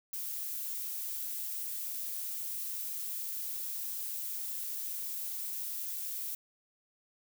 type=noise; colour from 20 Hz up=violet; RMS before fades=-38 dBFS; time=0.13-6.35 s; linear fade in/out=2 ms; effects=none